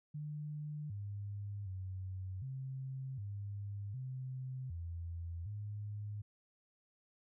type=tone with pitch steps; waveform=sine; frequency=149.6 / 101.6 / 93.9 / 132.5 / 101.2 / 129.6 / 84.7 / 104 Hz; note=D3 / G#2 / F#2 / C3 / G#2 / C3 / E2 / G#2; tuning=+32 / -38 / +26 / +22 / -44 / -16 / +48 / +3 cents; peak=-40 dBFS; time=0.14-6.22 s; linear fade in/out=10 ms; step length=760 ms; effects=none